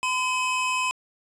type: tone pair together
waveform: square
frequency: 1016 / 2548 Hz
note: B5 / D#7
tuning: +49 / +41 cents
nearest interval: octave + major third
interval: 1592 cents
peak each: -26 / -27 dBFS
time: 0.03-0.91 s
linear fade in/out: 0 ms
effects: resampled to 24000 Hz + 8-bit